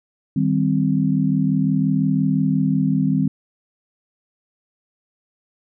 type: chord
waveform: sine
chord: C minor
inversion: first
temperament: equal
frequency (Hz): 155.56 / 196 / 261.6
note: Eb3 / G3 / C4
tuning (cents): 0 / 0 / 0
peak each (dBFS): -20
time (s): 0.36-3.28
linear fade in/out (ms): 5
effects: none